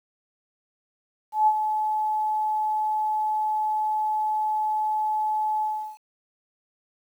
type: tone with ADSR envelope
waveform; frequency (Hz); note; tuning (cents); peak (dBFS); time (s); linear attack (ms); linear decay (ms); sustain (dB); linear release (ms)
sine; 859; A5; -42; -14; 1.32-5.98; 150; 56; -8; 360
effects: 9-bit